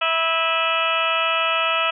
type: harmonic tone with a mistuned harmonic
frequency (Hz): 327.1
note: E4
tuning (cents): -13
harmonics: 2 / 3 / 4 / 5 / 6 / 7 / 8 / 9 / 10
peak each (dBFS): -26 / -30 / -22 / -34 / -32 / -30 / -24 / -27 / -31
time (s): 0.01-1.91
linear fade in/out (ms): 10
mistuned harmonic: 7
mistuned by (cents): +90
effects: none